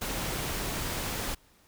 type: noise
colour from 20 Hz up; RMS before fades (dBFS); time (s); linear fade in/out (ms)
pink; -33; 0.01-1.35; 10
effects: pink hiss -62 dBFS RMS until 1.67 s